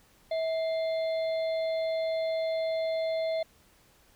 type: harmonic tone with a mistuned harmonic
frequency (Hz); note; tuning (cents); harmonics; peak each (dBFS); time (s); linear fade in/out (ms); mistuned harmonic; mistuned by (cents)
698.5; F5; 0; 1 / 3 / 5 / 6; -27 / -43 / -47 / -47; 0.31-3.43; 5; 1; -130
effects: pink hiss -62 dBFS RMS until 4.15 s